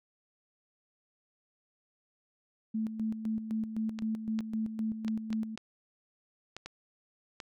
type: tone with tremolo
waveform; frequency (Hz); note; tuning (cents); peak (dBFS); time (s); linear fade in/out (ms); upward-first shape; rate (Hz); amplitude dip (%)
sine; 220; A3; 0; -29; 2.74-5.56; 10; square; 3.9; 60
type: clicks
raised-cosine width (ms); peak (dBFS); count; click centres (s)
0.2; -24; 8; 3.989 / 4.39 / 5.081 / 5.329 / 5.576 / 6.566 / 6.66 / 7.402
effects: none